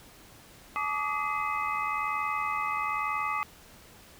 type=tone cluster; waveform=sine; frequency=857 / 1157 / 1238 / 2048 / 2547 Hz; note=A5 / D6 / D#6 / C7 / D#7; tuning=-46 / -26 / -9 / -38 / +40 cents; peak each=-36 / -31 / -34 / -36 / -38 dBFS; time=0.76-3.43 s; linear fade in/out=0 ms; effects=pink hiss -53 dBFS RMS until 4.19 s